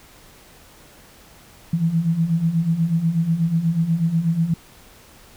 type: beating tone pair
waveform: sine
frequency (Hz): 160 / 168.2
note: D#3 / E3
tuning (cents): +49 / +35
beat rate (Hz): 8.2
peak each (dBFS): -23 / -18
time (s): 1.73-4.54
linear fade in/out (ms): 5
effects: pink hiss -48 dBFS RMS until 5.36 s